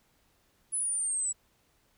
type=exponential sweep; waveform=sine; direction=down; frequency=10250 to 7780 Hz; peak=-28 dBFS; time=0.72-1.33 s; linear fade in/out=20 ms; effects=pink hiss -69 dBFS RMS until 1.97 s